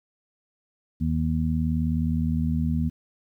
harmonic tone, 79.4 Hz, D#2, 36 cents sharp, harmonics 1 / 2 / 3, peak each -26 / -26 / -26 dBFS, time 1-2.9 s, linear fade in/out 20 ms, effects 10-bit

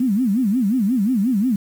sine tone with vibrato, 225.8 Hz, A3, 45 cents sharp, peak -15 dBFS, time 0-1.56 s, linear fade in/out 5 ms, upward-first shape sine, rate 5.6 Hz, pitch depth 280 cents each way, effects 7-bit

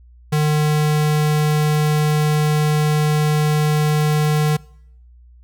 square tone, 151.4 Hz, D#3, 47 cents flat, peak -15 dBFS, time 0.32-4.57 s, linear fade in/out 10 ms, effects noise-tail reverb RT60 0.7 s tail -23 dB re dry + added 60 Hz sine -43 dBFS peak until 5.43 s

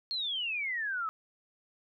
sine exponential sweep, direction down, 4300 to 1264 Hz, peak -31 dBFS, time 0.11-1.09 s, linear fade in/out 0 ms, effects none

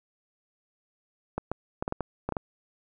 clicks, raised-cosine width 1 ms, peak -15 dBFS, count 9, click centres 1.38 / 1.516 / 1.825 / 1.879 / 1.924 / 2.007 / 2.29 / 2.323 / 2.368 s, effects none

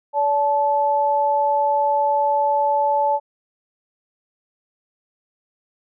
sine tone pair together, 572.7 / 870 Hz, D5 / A5, -44 / -20 cents, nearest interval perfect fifth, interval 724 cents, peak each -21 / -17 dBFS, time 0.13-3.2 s, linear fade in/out 50 ms, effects none

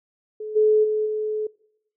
sine tone with level steps, 429.1 Hz, A4, 43 cents flat, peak -29 / -14 / -20 / -23 dBFS, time 0.4-1.47 s, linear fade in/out 5 ms, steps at 0.55 / 0.83 / 1.05 s, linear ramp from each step 20 ms, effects noise-tail reverb RT60 0.8 s tail -23 dB re dry

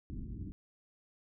pink low-pass noise, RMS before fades -42 dBFS, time 0.1-0.52 s, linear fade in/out 0 ms, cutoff 310 Hz, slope 48 dB/octave, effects none

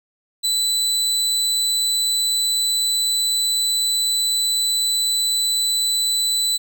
30% pulse tone, 3988 Hz, B7, 16 cents sharp, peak -15 dBFS, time 0.43-6.58 s, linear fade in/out 20 ms, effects none

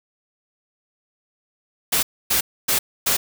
white noise bursts, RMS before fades -19 dBFS, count 4, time 1.92-3.17 s, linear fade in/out 10 ms, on 110 ms, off 270 ms, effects none

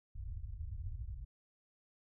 white low-pass noise, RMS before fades -43 dBFS, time 0.15-1.25 s, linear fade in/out 10 ms, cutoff 100 Hz, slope 48 dB/octave, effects none

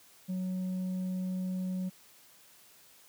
sine tone with tanh clipping, 185 Hz, F#3, in tune, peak -32 dBFS, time 0.28-1.9 s, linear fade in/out 20 ms, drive 3 dB, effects white hiss -59 dBFS RMS until 3.08 s + high-pass 80 Hz 12 dB/octave

